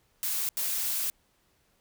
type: noise bursts at uneven times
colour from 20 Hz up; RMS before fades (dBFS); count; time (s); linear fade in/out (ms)
blue; -30; 2; 0.23-0.49 / 0.57-1.1; 0
effects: pink hiss -69 dBFS RMS until 1.8 s